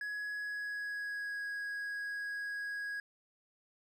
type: tone with pitch glide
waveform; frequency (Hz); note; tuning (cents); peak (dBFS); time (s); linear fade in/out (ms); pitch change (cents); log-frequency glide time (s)
triangle; 1678 to 1653.9; G#6 to G#6; +17 to -8; -35; 0.01-3; 2; -25; 0.35-1.45
effects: none